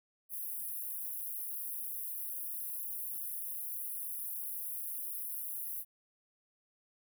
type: high-pass noise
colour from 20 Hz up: white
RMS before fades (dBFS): -40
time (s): 0.29-5.85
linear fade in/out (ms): 50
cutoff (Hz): 10000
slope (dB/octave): 96
effects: none